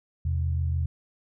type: tone pair together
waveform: sine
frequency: 82.41 / 128.79 Hz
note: E2 / C3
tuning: 0 / -27 cents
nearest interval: minor sixth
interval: 773 cents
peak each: -24 / -31 dBFS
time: 0.25-0.86 s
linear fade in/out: 5 ms
effects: none